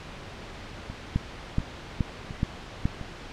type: two click trains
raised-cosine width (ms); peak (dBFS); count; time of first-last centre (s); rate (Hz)
5; -23 / -11; 4 / 5; 0.9-3.013 / 1.16-2.855; 1.42 / 2.36
effects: pink hiss -41 dBFS RMS until 3.32 s + low-pass 4000 Hz 12 dB/octave